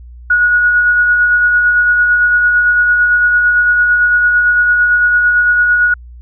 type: tone with tremolo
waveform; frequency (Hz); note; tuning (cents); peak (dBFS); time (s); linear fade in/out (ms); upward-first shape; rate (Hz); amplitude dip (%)
sine; 1456; F#6; -28; -6; 0.3-5.94; 5; sine; 8.9; 30
effects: added 60 Hz sine -31 dBFS peak until 6.21 s